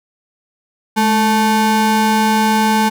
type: ring-modulated tone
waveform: square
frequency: 329.6 Hz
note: E4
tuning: in tune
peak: -9 dBFS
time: 0.96-2.9 s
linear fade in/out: 20 ms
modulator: 544 Hz
effects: none